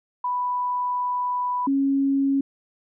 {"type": "tone pair in turn", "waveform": "sine", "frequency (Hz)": [989, 274.7], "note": ["B5", "C#4"], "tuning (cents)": [2, -16], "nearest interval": "octave + minor seventh", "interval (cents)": 2218, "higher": "first", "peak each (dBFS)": [-22, -18], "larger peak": "second", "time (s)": [[0.24, 1.67], [1.67, 2.41]], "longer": "first", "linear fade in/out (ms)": 5, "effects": []}